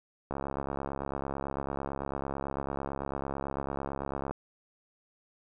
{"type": "click train", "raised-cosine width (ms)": 1, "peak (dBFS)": -20, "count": 277, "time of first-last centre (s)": [0.31, 4.31], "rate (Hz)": 69, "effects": []}